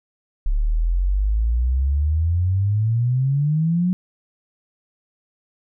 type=exponential sweep; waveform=sine; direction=up; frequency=34.65 to 185.1 Hz; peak=-16 dBFS; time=0.46-3.93 s; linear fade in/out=0 ms; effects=none